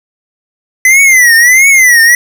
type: tone with vibrato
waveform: square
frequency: 2012 Hz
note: B6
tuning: 32 cents sharp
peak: -3 dBFS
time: 0.85-2.15 s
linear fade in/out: 2 ms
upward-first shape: triangle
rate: 1.5 Hz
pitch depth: 190 cents each way
effects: 7-bit